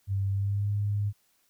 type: tone with pitch glide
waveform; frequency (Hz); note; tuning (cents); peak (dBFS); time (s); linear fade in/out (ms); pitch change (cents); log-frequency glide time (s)
sine; 98.1 to 102.56; G2 to G#2; +2 to -21; -25; 0.07-1.13; 50; +77; 0.31-0.7
effects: white hiss -69 dBFS RMS until 1.49 s